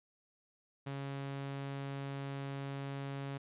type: tone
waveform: sawtooth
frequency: 138.4 Hz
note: C#3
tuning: 2 cents flat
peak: -35 dBFS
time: 0.86-3.38 s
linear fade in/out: 10 ms
effects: resampled to 8000 Hz